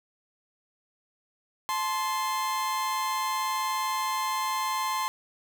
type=tone pair together; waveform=40% pulse; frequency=867.1 / 1046.5 Hz; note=A5 / C6; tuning=-26 / 0 cents; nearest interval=minor third; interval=326 cents; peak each=-32 / -27 dBFS; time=1.69-5.08 s; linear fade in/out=0 ms; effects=none